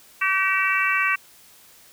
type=harmonic tone; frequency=383.1 Hz; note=G4; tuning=40 cents flat; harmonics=3 / 4 / 5 / 6 / 7; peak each=-25 / -25 / -25 / -25 / -25 dBFS; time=0.21-1.16 s; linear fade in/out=10 ms; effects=white hiss -51 dBFS RMS until 1.92 s